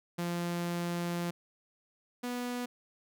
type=tone pair in turn; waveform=sawtooth; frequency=173 / 245.2 Hz; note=F3 / B3; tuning=-16 / -12 cents; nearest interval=tritone; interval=604 cents; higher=second; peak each=-28 / -30 dBFS; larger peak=first; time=0.18-1.31 / 2.23-2.66 s; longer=first; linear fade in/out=10 ms; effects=none